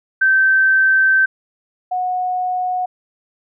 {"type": "tone pair in turn", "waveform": "sine", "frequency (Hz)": [1550, 731.5], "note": ["G6", "F#5"], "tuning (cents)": [-20, -20], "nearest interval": "octave + minor second", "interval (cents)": 1300, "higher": "first", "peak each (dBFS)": [-10, -17], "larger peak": "first", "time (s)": [[0.21, 1.26], [1.91, 2.86]], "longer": "first", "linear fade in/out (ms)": 10, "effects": []}